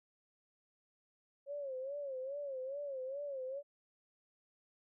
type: tone with vibrato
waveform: sine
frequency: 546 Hz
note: C#5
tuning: 26 cents flat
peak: -39 dBFS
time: 1.46-3.63 s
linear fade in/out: 50 ms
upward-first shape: sine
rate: 2.4 Hz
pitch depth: 110 cents each way
effects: none